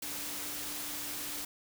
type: tone in noise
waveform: sine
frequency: 294.1 Hz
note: D4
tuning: 3 cents sharp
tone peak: -50 dBFS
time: 0.02-1.45 s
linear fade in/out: 5 ms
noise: white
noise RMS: -39 dBFS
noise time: 0.02-1.45 s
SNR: -14 dB
effects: none